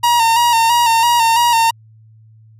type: tone with vibrato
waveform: 45% pulse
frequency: 932.3 Hz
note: A#5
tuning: in tune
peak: -10 dBFS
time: 0.03-1.71 s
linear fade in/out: 10 ms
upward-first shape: square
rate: 3 Hz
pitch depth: 40 cents each way
effects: added 110 Hz sine -42 dBFS peak until 2.59 s + resampled to 32000 Hz